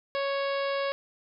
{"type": "harmonic tone", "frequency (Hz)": 554.4, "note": "C#5", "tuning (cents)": 0, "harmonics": [1, 2, 3, 4, 5, 6, 7, 8, 9], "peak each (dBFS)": [-28, -34, -38, -40, -42, -44, -45, -46, -47], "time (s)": [0.15, 0.92], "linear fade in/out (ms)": 0, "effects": []}